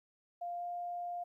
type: tone with pitch glide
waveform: sine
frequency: 698.5 to 702.5 Hz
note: F5 to F5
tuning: 0 to +10 cents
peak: -37 dBFS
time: 0.41-1.24 s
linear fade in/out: 10 ms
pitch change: +10 cents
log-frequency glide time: 0.58-0.63 s
effects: 13-bit